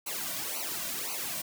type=noise with flanger; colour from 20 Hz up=white; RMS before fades=-35 dBFS; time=0.06-1.42 s; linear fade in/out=10 ms; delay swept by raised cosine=0.57 to 2.37 ms; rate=1.9 Hz; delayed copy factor=-1; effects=none